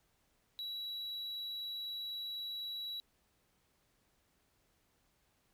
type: tone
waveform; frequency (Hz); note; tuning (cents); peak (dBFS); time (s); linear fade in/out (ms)
triangle; 3908; B7; -19; -38; 0.59-3; 0
effects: pink hiss -75 dBFS RMS until 5.53 s